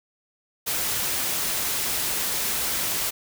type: noise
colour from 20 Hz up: white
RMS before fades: -26 dBFS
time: 0.66-3.11 s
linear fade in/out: 20 ms
effects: none